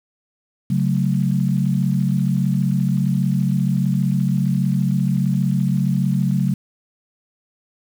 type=chord; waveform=sine; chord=F# minor; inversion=second; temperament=equal; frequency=138.59 / 185 / 220 Hz; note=C#3 / F#3 / A3; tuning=0 / 0 / 0 cents; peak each=-19 / -19 / -24 dBFS; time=0.7-6.54 s; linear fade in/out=5 ms; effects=7-bit